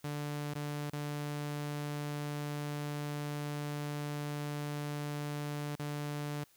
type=tone with dropouts; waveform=sawtooth; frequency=146.83 Hz; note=D3; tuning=in tune; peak=-32 dBFS; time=0.04-6.44 s; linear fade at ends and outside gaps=5 ms; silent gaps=0.538-0.552 / 0.901-0.93 / 5.756-5.794 s; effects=white hiss -66 dBFS RMS until 6.56 s